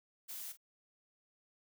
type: noise with echo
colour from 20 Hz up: blue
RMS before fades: -45 dBFS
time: 0.28-0.53 s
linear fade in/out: 20 ms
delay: 43 ms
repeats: 1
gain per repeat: -13 dB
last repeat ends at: 0.573 s
effects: none